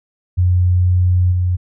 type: tone with level steps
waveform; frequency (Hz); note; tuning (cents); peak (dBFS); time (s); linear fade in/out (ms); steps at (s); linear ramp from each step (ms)
sine; 90.1; F#2; -45; -10 / -13; 0.37-1.57; 20; 1.31; 20
effects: none